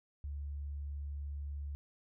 sine tone, 71.7 Hz, D2, 41 cents flat, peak -38 dBFS, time 0.24-1.75 s, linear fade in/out 0 ms, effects none

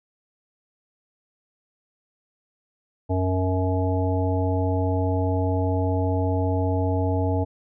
harmonic tone with a mistuned harmonic, 92.5 Hz, F#2, in tune, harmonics 1 / 3 / 5 / 7 / 9, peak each -22 / -27 / -29 / -30 / -32 dBFS, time 3.09-7.45 s, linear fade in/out 20 ms, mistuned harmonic 9, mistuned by +30 cents, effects none

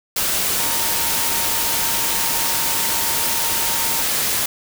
sine tone in noise, 920 Hz, A#5, 23 cents flat, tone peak -30 dBFS, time 0.59-4.02 s, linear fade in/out 5 ms, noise white, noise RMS -20 dBFS, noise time 0.16-4.46 s, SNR -13 dB, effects none

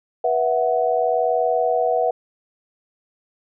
sine chord, B suspended fourth, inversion none, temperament equal with one note detuned, 486.8 / 659.3 / 740 Hz, B4 / E5 / F#5, -25 / 0 / 0 cents, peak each -21 dBFS, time 0.24-2.11 s, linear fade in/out 5 ms, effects none

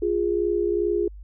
sine tone pair together, 349.2 / 411.7 Hz, F4 / G#4, 0 / -15 cents, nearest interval minor third, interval 285 cents, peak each -23 dBFS, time 0.02-1.08 s, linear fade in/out 5 ms, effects added 50 Hz sine -38 dBFS peak until 1.23 s

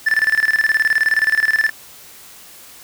triangle tone with tremolo, 1760 Hz, A6, in tune, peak -9 dBFS, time 0.06-1.7 s, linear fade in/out 10 ms, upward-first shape square, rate 19 Hz, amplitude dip 80%, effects white hiss -41 dBFS RMS until 2.83 s

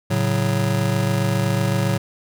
square chord, F# minor, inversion first, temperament just, 111 / 138.75 / 185 Hz, A2 / C#3 / F#3, +16 / +2 / 0 cents, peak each -22 / -24 / -24 dBFS, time 0.1-1.98 s, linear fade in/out 10 ms, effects none

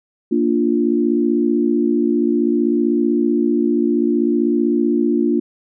sine chord, Bb major, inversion none, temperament equal, 233.1 / 293.7 / 349.2 Hz, Bb3 / D4 / F4, 0 / 0 / 0 cents, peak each -18 / -18 / -18 dBFS, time 0.31-5.4 s, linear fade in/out 10 ms, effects none

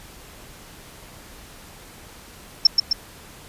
sine tone with echo, 5360 Hz, E8, 28 cents sharp, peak -7 dBFS, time 2.65-2.67 s, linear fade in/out 5 ms, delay 130 ms, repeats 2, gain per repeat -4 dB, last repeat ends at 2.93 s, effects pink hiss -44 dBFS RMS until 3.48 s + resampled to 32000 Hz

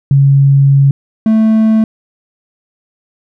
sine / triangle tone pair in turn, 138.59 / 220 Hz, C#3 / A3, 0 / 0 cents, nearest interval minor sixth, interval 800 cents, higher second, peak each -4 dBFS, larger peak neither, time 0.11-0.91 / 1.26-1.84 s, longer first, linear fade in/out 2 ms, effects none

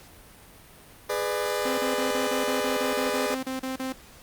sawtooth chord, G# diminished, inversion none, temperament just, 415.3 / 498.4 / 598 Hz, G#4 / B4 / D5, 0 / +16 / +31 cents, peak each -26 / -26 / -26 dBFS, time 1.09-3.35 s, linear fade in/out 10 ms
sawtooth tone bursts, 261.6 Hz, C4, in tune, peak -25 dBFS, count 14, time 1.65-3.925 s, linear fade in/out 5 ms, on 130 ms, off 35 ms
effects pink hiss -50 dBFS RMS until 4.22 s + Opus 48 kbps

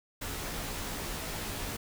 pink noise with comb filter, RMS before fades -37 dBFS, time 0.21-1.77 s, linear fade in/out 10 ms, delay 16 ms, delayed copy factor -0.75, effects none

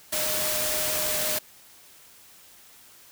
sine tone in noise, 615 Hz, D#5, 20 cents flat, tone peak -33 dBFS, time 0.12-1.39 s, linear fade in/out 10 ms, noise white, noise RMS -27 dBFS, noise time 0.12-1.39 s, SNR -9 dB, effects white hiss -52 dBFS RMS until 3.11 s

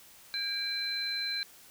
sine tone cluster, 1614 / 2343 / 4070 Hz, G#6 / D7 / C8, -50 / -5 / -49 cents, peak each -38 / -40 / -32 dBFS, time 0.34-1.43 s, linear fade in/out 0 ms, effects white hiss -55 dBFS RMS until 1.7 s

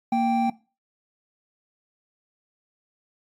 triangle tone pair together, 233.1 / 783.4 Hz, A#3 / G5, 0 / -1 cents, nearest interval octave + major sixth, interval 2099 cents, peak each -20 dBFS, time 0.12-0.5 s, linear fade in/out 5 ms, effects noise-tail reverb RT60 0.3 s tail -18 dB re dry + MP3 64 kbps

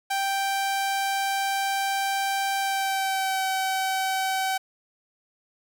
sawtooth tone with pitch glide, 784 to 763.4 Hz, G5 to G5, 0 to -46 cents, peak -20 dBFS, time 0.1-4.58 s, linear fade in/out 10 ms, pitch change -46 cents, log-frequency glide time 2.59-3.45 s, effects none

